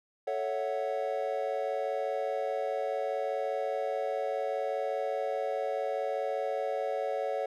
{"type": "chord", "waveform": "triangle", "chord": "F# minor seventh", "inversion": "first", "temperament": "equal", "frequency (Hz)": [440, 554.4, 659.3, 740], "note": ["A4", "C#5", "E5", "F#5"], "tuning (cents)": [0, 0, 0, 0], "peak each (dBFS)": [-34, -31, -36, -34], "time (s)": [0.27, 7.46], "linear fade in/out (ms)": 5, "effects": []}